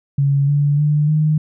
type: tone with pitch steps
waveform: sine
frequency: 140 / 144.44 / 149.01 / 153.73 Hz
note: C#3 / D3 / D3 / D#3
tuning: +18 / -28 / +25 / -21 cents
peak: -12 dBFS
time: 0.18-1.38 s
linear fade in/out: 5 ms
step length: 300 ms
effects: none